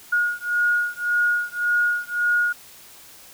sine beating tone pair, 1438 / 1439.8 Hz, F#6 / F#6, -50 / -48 cents, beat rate 1.8 Hz, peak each -22 dBFS, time 0.12-2.53 s, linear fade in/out 10 ms, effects white hiss -46 dBFS RMS until 3.33 s

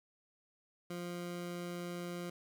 20% pulse tone, 175.1 Hz, F3, 5 cents sharp, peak -35 dBFS, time 0.9-2.3 s, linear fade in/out 5 ms, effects none

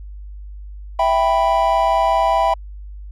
triangle chord, E minor, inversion none, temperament equal, 659.3 / 784 / 987.8 Hz, E5 / G5 / B5, 0 / 0 / 0 cents, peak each -16 dBFS, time 0.99-2.54 s, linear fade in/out 5 ms, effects added 50 Hz sine -31 dBFS peak until 3.11 s

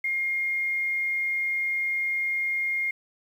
sine tone with quantisation, 2130 Hz, C7, 30 cents sharp, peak -24 dBFS, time 0.04-2.91 s, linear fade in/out 5 ms, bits 9, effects none

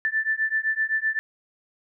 sine beating tone pair, 1760 / 1767.8 Hz, A6 / A6, 0 / +8 cents, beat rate 7.8 Hz, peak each -25 dBFS, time 0.05-1.19 s, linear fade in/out 0 ms, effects none

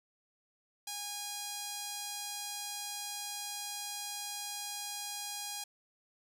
5% pulse tone with notch filter, 820 Hz, G#5, 22 cents flat, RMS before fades -41 dBFS, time 0.87-5.64 s, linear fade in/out 5 ms, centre 1900 Hz, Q 1.4, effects none

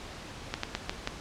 slowing click train, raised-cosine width 0.2 ms, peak -12 dBFS, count 5, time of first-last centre 0.54-1.074 s, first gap 94 ms, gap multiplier 1.24, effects pink hiss -43 dBFS RMS until 1.2 s + low-pass 6000 Hz 12 dB/octave

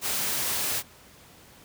white noise, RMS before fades -28 dBFS, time 0.01-0.83 s, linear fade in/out 50 ms, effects pink hiss -52 dBFS RMS until 1.64 s + high-pass 60 Hz 12 dB/octave

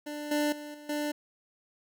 25% pulse tone with level steps, 296.2 Hz, D4, 15 cents sharp, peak -32 / -22 / -36 / -42 / -26 dBFS, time 0.06-1.12 s, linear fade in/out 10 ms, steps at 0.31 / 0.52 / 0.74 / 0.89 s, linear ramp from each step 5 ms, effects none

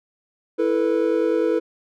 triangle chord, E suspended fourth, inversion none, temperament equal with one note detuned, 329.6 / 440 / 489.9 Hz, E4 / A4 / B4, 0 / 0 / -14 cents, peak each -20 dBFS, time 0.58-1.6 s, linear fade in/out 20 ms, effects none

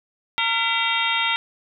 harmonic tone with a mistuned harmonic, 460.3 Hz, A#4, 22 cents flat, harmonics 2 / 3 / 4 / 5 / 6 / 7 / 8, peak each -27 / -27 / -27 / -27 / -27 / -27 / -27 dBFS, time 0.38-1.36 s, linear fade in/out 0 ms, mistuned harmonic 4, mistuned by +150 cents, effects none

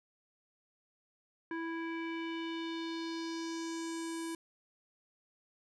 square tone with low-pass filter sweep, 329.7 Hz, E4, in tune, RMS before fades -39 dBFS, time 1.51-4.35 s, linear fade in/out 2 ms, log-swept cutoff 1700 to 10000 Hz, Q 2.6, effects none

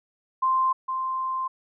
sine tone pair in turn, 1045 / 1045 Hz, C6 / C6, -2 / -2 cents, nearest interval unison, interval 0 cents, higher neither, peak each -19 / -25 dBFS, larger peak first, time 0.42-0.73 / 0.88-1.48 s, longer second, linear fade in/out 10 ms, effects none

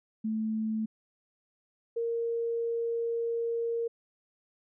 sine tone pair in turn, 219.1 / 464.3 Hz, A3 / A#4, -7 / -7 cents, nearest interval octave + minor second, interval 1300 cents, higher second, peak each -28 dBFS, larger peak neither, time 0.24-0.86 / 1.96-3.88 s, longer second, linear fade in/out 10 ms, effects none

